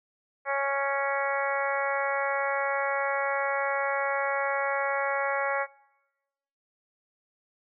harmonic tone, 277.2 Hz, C#4, in tune, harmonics 2 / 3 / 4 / 5 / 6 / 7 / 8, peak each -30 / -32 / -33 / -34 / -35 / -35 / -36 dBFS, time 0.45-5.67 s, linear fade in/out 50 ms, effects noise-tail reverb RT60 1.0 s tail -22 dB re dry

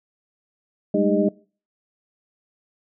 sine tone cluster, 196.6 / 211.9 / 308.4 / 402.6 / 616 Hz, G3 / G#3 / D#4 / G4 / D#5, +5 / +35 / -15 / +46 / -17 cents, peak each -23 dBFS, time 0.94-1.29 s, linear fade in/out 5 ms, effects noise-tail reverb RT60 0.4 s tail -23 dB re dry

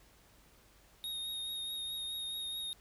square tone with vibrato, 3729 Hz, A#7, in tune, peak -38 dBFS, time 1.04-2.73 s, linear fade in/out 0 ms, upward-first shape triangle, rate 4.7 Hz, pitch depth 22 cents each way, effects added 50 Hz sine -66 dBFS peak until 2.8 s + pink hiss -64 dBFS RMS until 2.8 s

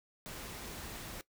pink noise, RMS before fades -45 dBFS, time 0.26-1.21 s, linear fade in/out 0 ms, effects noise-tail reverb RT60 0.1 s tail -18 dB re dry

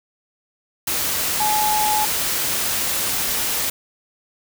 sine tone in noise, 850 Hz, G#5, 40 cents sharp, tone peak -18 dBFS, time 1.4-2.05 s, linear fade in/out 5 ms, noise white, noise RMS -22 dBFS, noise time 0.87-3.7 s, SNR +1 dB, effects none

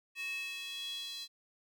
square tone with high-pass filter sweep, 370 Hz, F#4, in tune, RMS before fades -41 dBFS, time 0.15-1.28 s, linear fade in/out 50 ms, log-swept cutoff 2400 to 3900 Hz, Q 7.2, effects none

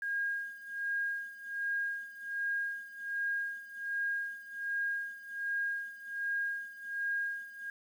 sine tone with tremolo, 1625 Hz, G#6, 38 cents flat, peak -30 dBFS, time 0.02-7.7 s, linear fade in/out 2 ms, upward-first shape sine, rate 1.3 Hz, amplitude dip 85%, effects 10-bit

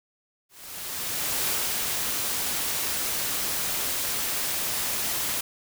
white noise with ADSR envelope, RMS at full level -26 dBFS, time 0.49-5.41 s, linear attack 990 ms, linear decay 220 ms, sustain -2 dB, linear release 6 ms, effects none

